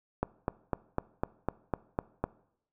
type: click train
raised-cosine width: 1 ms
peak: -14 dBFS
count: 9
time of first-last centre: 0.23-2.24 s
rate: 3.98 Hz
effects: noise-tail reverb RT60 0.7 s tail -21 dB re dry